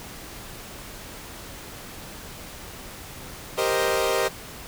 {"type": "chord", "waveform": "sawtooth", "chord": "C minor seventh", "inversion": "second", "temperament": "equal", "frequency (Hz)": [392, 466.2, 523.3, 622.3], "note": ["G4", "Bb4", "C5", "Eb5"], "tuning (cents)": [0, 0, 0, 0], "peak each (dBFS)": [-23, -23, -23, -23], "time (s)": [3.57, 4.29], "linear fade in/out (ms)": 20, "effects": ["pink hiss -40 dBFS RMS until 4.67 s"]}